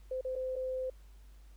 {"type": "tone with dropouts", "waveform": "sine", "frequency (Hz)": 516, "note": "C5", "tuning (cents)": -24, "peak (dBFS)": -33, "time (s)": [0.11, 0.9], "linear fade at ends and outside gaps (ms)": 5, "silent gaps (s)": [[0.211, 0.248], [0.355, 0.36], [0.557, 0.562]], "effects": ["added 50 Hz sine -52 dBFS peak until 1.56 s", "pink hiss -68 dBFS RMS until 1.56 s"]}